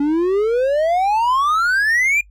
triangle exponential sweep, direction up, 280.5 to 2434 Hz, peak -12 dBFS, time 0-2.21 s, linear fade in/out 5 ms, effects noise-tail reverb RT60 0.1 s tail -22 dB re dry + added 50 Hz sine -44 dBFS peak until 2.3 s

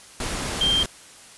sine tone in noise, 3171 Hz, G7, 19 cents sharp, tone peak -18 dBFS, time 0.61-0.83 s, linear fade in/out 2 ms, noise pink, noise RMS -28 dBFS, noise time 0.2-0.86 s, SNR +7 dB, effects white hiss -46 dBFS RMS until 1.37 s + resampled to 24000 Hz

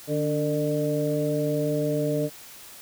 harmonic tone with a mistuned harmonic, 150.3 Hz, D3, 40 cents sharp, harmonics 1 / 2 / 3 / 4, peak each -28 / -28 / -28 / -28 dBFS, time 0.07-2.3 s, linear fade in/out 50 ms, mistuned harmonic 2, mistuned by -59 cents, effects white hiss -45 dBFS RMS until 2.81 s

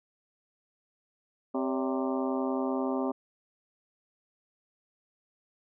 harmonic tone with a mistuned harmonic, 130.9 Hz, C3, 1 cent sharp, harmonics 2 / 3 / 4 / 5 / 6 / 7 / 8 / 9, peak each -30 / -34 / -36 / -38 / -40 / -41 / -42 / -43 dBFS, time 1.54-3.12 s, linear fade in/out 10 ms, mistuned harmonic 4, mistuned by +130 cents, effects none

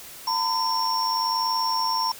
sine tone cluster, 909 / 1010 / 5480 Hz, A#5 / B5 / F8, -44 / +39 / -34 cents, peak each -26 dBFS, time 0.27-2.12 s, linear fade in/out 5 ms, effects white hiss -42 dBFS RMS until 2.19 s

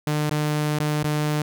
sawtooth tone with dropouts, 150.4 Hz, D3, 42 cents sharp, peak -17 dBFS, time 0.07-1.42 s, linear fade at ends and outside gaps 2 ms, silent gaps 0.295-0.311 / 0.787-0.8 / 1.031-1.043 s, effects none

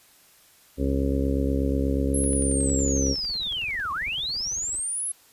harmonic tone, 68.3 Hz, C#2, 25 cents flat, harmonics 1 / 2 / 3 / 4 / 5 / 6 / 7 / 8, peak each -25 / -32 / -33 / -26 / -38 / -32 / -33 / -34 dBFS, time 0.77-3.16 s, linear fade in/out 50 ms
sine linear two-way sweep, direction down then up, 11070 to 1041 to 11070 Hz, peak -26 dBFS, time 2.14-5.12 s, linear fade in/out 5 ms, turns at 3.92 s
click train, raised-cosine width 0.2 ms, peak -30 dBFS, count 18, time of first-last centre 2.24-3.8 s, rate 10.9 Hz
brown noise with tremolo, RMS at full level -41 dBFS, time 2.62-4.8 s, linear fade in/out 10 ms, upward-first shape sine, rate 18 Hz, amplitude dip 100%
effects white hiss -56 dBFS RMS until 5.32 s + resampled to 32000 Hz

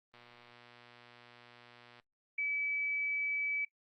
click train, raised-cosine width 0.3 ms, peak -40 dBFS, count 224, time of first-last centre 0.14-1.998 s, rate 120 Hz
sine tone, 2295 Hz, D7, 40 cents flat, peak -32 dBFS, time 2.38-3.65 s, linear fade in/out 5 ms
effects noise-tail reverb RT60 0.1 s tail -19 dB re dry + Opus 24 kbps

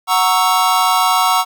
square chord, F# dominant seventh, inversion none, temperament equal, 740 / 932.3 / 1108.7 / 1318.5 Hz, F#5 / A#5 / C#6 / E6, 0 / 0 / 0 / 0 cents, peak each -18 dBFS, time 0.07-1.45 s, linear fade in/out 50 ms, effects none

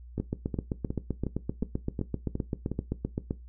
two click trains, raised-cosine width 3 ms, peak -18 / -16 dBFS, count 8 / 25, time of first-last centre 0.18-2.716 / 0.2-3.309 s, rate 2.76 / 7.72 Hz, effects noise-tail reverb RT60 0.2 s tail -17 dB re dry + added 60 Hz sine -44 dBFS peak until 3.48 s

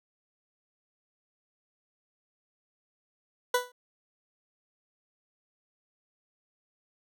20% pulse tone with exponential decay, 494 Hz, B4, in tune, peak -15 dBFS, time 3.54-3.72 s, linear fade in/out 5 ms, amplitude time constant 39 ms, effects none

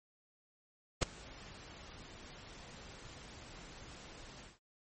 pink noise with ADSR envelope, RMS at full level -28 dBFS, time 1.01-4.59 s, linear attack 19 ms, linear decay 6 ms, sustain -24 dB, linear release 170 ms, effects MP3 32 kbps

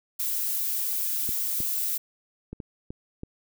violet noise, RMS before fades -28 dBFS, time 0.19-1.98 s, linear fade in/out 10 ms
clicks, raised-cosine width 3 ms, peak -23 dBFS, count 6, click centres 1.291 / 1.604 / 2.53 / 2.602 / 2.905 / 3.234 s
effects none

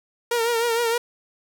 sawtooth tone with vibrato, 466.2 Hz, A#4, in tune, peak -16 dBFS, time 0.31-0.98 s, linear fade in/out 5 ms, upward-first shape triangle, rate 6.5 Hz, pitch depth 62 cents each way, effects none

